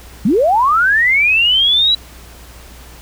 sine linear sweep, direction up, 170.7 to 3951 Hz, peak -9 dBFS, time 0.25-1.95 s, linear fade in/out 5 ms, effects added 60 Hz sine -37 dBFS peak until 3.01 s + pink hiss -40 dBFS RMS until 3.01 s

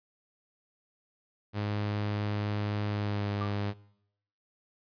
sawtooth tone with pitch glide, 103.83 to 102.05 Hz, G#2 to G#2, 0 to -30 cents, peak -26 dBFS, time 1.53-3.74 s, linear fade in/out 50 ms, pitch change -30 cents, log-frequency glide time 2.9-3.26 s
sine tone with exponential decay, 1177 Hz, D6, 3 cents sharp, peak -32 dBFS, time 3.41-3.59 s, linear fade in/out 5 ms, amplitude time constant 38 ms
effects noise-tail reverb RT60 0.8 s tail -22 dB re dry + resampled to 11025 Hz

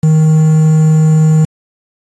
triangle tone with quantisation, 156.6 Hz, D#3, 11 cents sharp, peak -3 dBFS, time 0.03-1.45 s, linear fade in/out 5 ms, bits 5, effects AAC 32 kbps

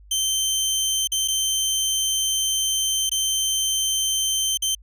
20% pulse tone with dropouts, 3110 Hz, G7, 14 cents flat, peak -15 dBFS, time 0.11-4.75 s, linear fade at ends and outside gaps 5 ms, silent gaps 1.074-1.118 / 1.278-1.282 / 3.095-3.115 / 4.574-4.621 s, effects added 50 Hz sine -45 dBFS peak until 4.82 s

